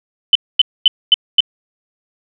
sine tone bursts, 3031 Hz, F#7, 41 cents sharp, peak -4 dBFS, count 5, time 0.33-1.405 s, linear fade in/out 2 ms, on 23 ms, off 240 ms, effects none

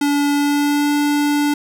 square tone with pitch glide, 287.4 to 291.7 Hz, D4 to D4, -37 to -12 cents, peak -15 dBFS, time 0.01-1.54 s, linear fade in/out 5 ms, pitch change +25 cents, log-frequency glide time 0.33-0.93 s, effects none

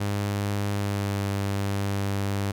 sawtooth tone with pitch glide, 101.5 to 99.53 Hz, G#2 to G2, -39 to +27 cents, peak -21 dBFS, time 0-2.52 s, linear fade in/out 10 ms, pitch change -34 cents, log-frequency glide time 0.69-1.26 s, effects none

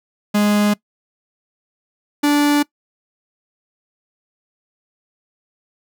45% pulse tone pair in turn, 207.6 / 291.5 Hz, G#3 / D4, 0 / -13 cents, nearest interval tritone, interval 587 cents, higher second, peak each -13 / -12 dBFS, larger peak second, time 0.34-0.74 / 2.23-2.63 s, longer neither, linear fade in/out 10 ms, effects noise-tail reverb RT60 0.1 s tail -22 dB re dry

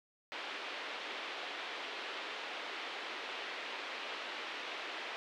white band-pass noise, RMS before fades -43 dBFS, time 0.32-5.16 s, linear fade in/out 0 ms, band 320 to 3400 Hz, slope 24 dB/octave, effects none

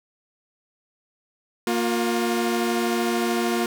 sawtooth tone pair together, 233.1 / 356.2 Hz, A#3 / F4, 0 / +34 cents, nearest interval perfect fifth, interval 734 cents, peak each -20 dBFS, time 1.67-3.66 s, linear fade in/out 2 ms, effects none

